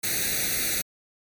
white noise with comb filter, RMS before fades -26 dBFS, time 0.03-0.82 s, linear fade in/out 10 ms, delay 0.48 ms, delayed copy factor +1, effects MP3 96 kbps

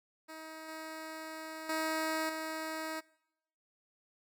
10% pulse tone with level steps, 317.1 Hz, D#4, 33 cents sharp, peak -37 / -34 / -24 / -29 dBFS, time 0.28-3.01 s, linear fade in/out 20 ms, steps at 0.68 / 1.69 / 2.29 s, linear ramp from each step 5 ms, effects noise-tail reverb RT60 0.8 s tail -23 dB re dry

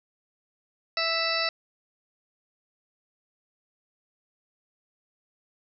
harmonic tone, 659.3 Hz, E5, in tune, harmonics 1 / 2 / 3 / 4 / 6 / 7 / 8, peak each -32 / -32 / -32 / -32 / -32 / -32 / -32 dBFS, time 0.97-1.49 s, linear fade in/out 2 ms, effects none

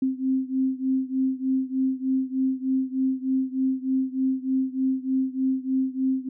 sine beating tone pair, 261.6 / 264.9 Hz, C4 / C4, 0 / +22 cents, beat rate 3.3 Hz, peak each -24 / -26 dBFS, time 0.02-6.29 s, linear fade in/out 5 ms, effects none

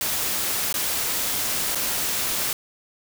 white noise with dropouts, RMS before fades -25 dBFS, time 0.01-2.53 s, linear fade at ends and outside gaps 1 ms, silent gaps 0.727-0.741 / 1.749-1.755 s, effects none

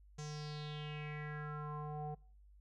square tone with low-pass filter sweep, 150 Hz, D3, 37 cents sharp, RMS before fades -44 dBFS, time 0.18-2.15 s, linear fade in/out 10 ms, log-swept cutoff 6600 to 670 Hz, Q 4.9, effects noise-tail reverb RT60 0.5 s tail -23 dB re dry + added 50 Hz sine -59 dBFS peak until 2.6 s

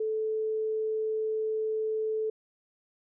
sine tone, 436.5 Hz, A4, 14 cents flat, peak -27 dBFS, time 0-2.3 s, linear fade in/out 5 ms, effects none

